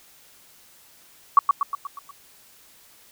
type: tone with echo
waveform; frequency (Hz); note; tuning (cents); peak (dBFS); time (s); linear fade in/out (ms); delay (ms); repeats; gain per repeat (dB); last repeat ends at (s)
sine; 1129; C#6; +31; -8; 1.37-1.39; 2; 120; 6; -5; 2.11
effects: white hiss -53 dBFS RMS until 3.11 s